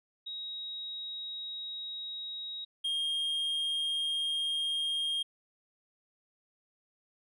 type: tone pair in turn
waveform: sine / triangle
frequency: 3800 / 3228 Hz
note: A#7 / G#7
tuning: +33 / -50 cents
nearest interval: minor third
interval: 283 cents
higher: first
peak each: -37 / -28 dBFS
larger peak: second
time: 0.26-2.65 / 2.84-5.23 s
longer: neither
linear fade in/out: 10 ms
effects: none